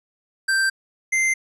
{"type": "tone pair in turn", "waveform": "square", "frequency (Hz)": [1568, 2083], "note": ["G6", "C7"], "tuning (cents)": [0, -8], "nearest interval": "perfect fourth", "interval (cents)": 492, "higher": "second", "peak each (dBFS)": -18, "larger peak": "neither", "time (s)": [[0.48, 0.7], [1.12, 1.34]], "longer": "neither", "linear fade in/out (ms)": 10, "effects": ["resampled to 24000 Hz"]}